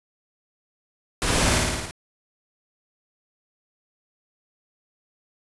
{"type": "noise with echo", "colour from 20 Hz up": "pink", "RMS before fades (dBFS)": -23, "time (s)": [1.22, 1.58], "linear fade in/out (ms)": 0, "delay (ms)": 55, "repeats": 6, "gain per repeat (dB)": -2, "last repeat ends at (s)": 1.91, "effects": ["resampled to 24000 Hz"]}